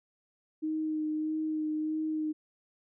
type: tone with vibrato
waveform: sine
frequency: 310.4 Hz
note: D#4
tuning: 4 cents flat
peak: -29 dBFS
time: 0.62-2.33 s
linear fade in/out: 20 ms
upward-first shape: sine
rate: 1.6 Hz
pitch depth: 16 cents each way
effects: none